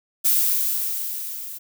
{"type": "noise with level ramp", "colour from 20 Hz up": "violet", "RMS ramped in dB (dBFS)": [-17, -35], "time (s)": [0.24, 1.59], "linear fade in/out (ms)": 20, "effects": []}